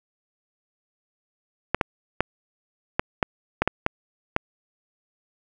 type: clicks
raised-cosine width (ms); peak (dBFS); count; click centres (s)
0.5; -4; 9; 1.746 / 1.812 / 2.206 / 2.995 / 3.228 / 3.62 / 3.676 / 3.864 / 4.364
effects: none